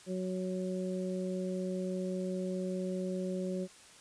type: harmonic tone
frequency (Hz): 185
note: F#3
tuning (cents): 0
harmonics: 1 / 2 / 3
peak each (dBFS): -35 / -38 / -40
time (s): 0.06-3.68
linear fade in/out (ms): 50
effects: white hiss -56 dBFS RMS until 4 s + resampled to 22050 Hz